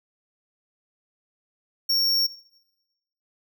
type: tone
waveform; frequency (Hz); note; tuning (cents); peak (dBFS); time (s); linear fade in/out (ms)
square; 5510; F8; -24; -20; 1.89-2.27; 10
effects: noise-tail reverb RT60 1.0 s tail -20 dB re dry